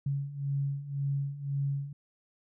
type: beating tone pair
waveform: sine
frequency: 138.59 / 140.49 Hz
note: C#3 / C#3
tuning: 0 / +24 cents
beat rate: 1.9 Hz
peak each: -35 / -31 dBFS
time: 0.06-1.93 s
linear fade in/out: 5 ms
effects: none